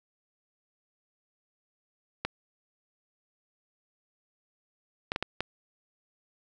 clicks, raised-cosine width 0.3 ms, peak -13 dBFS, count 5, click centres 2.25 / 5.119 / 5.161 / 5.226 / 5.406 s, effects none

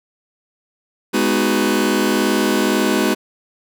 sawtooth chord, G# minor seventh, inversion none, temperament just, 207.7 / 249.2 / 311.5 / 373.8 Hz, G#3 / B3 / D#4 / F#4, 0 / +16 / +2 / +18 cents, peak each -16 dBFS, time 1.13-3.15 s, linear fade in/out 20 ms, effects none

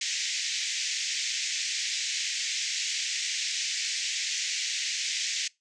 white band-pass noise, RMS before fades -31 dBFS, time 0.01-5.48 s, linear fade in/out 5 ms, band 1900 to 7100 Hz, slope 48 dB/octave, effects noise-tail reverb RT60 0.2 s tail -23 dB re dry + resampled to 22050 Hz

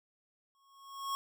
square tone with exponential growth, 1097 Hz, C#6, 18 cents flat, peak -32 dBFS, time 0.55-1.15 s, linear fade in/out 0 ms, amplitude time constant 130 ms, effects none

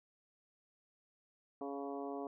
harmonic tone with a mistuned harmonic, 139.9 Hz, C#3, 16 cents sharp, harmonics 2 / 3 / 4 / 5 / 6 / 7 / 8, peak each -44 / -44 / -50 / -46 / -54 / -53 / -54 dBFS, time 1.61-2.27 s, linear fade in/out 2 ms, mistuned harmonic 6, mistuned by +20 cents, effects none

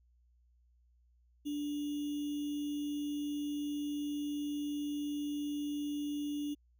sine tone with sample-and-hold, 292.4 Hz, D4, 7 cents flat, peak -34 dBFS, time 1.45-6.55 s, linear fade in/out 20 ms, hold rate 3150 Hz, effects added 60 Hz sine -65 dBFS peak until 6.79 s

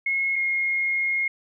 sine tone pair in turn, 2168 / 2147 Hz, C#7 / C7, -39 / +44 cents, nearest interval unison, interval 17 cents, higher first, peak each -21 dBFS, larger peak neither, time 0.06-0.36 / 0.36-1.28 s, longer second, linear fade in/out 5 ms, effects none

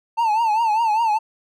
triangle tone with vibrato, 887 Hz, A5, 14 cents sharp, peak -14 dBFS, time 0.17-1.19 s, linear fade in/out 20 ms, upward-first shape triangle, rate 5 Hz, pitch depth 120 cents each way, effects none

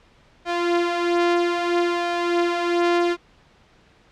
sawtooth tone with flanger, 346.8 Hz, F4, 12 cents flat, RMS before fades -21 dBFS, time 0.45-3.17 s, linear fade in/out 50 ms, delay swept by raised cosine 1.6 to 5.8 ms, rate 0.61 Hz, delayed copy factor +0.55, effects pink hiss -55 dBFS RMS until 4.11 s + low-pass 4000 Hz 12 dB/octave

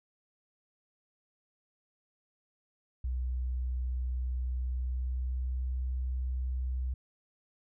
sine tone with pitch glide, 62.6 to 63.55 Hz, B1 to C2, +24 to -50 cents, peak -30 dBFS, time 3.04-6.94 s, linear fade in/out 5 ms, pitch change +26 cents, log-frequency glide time 4.49-5.75 s, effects none

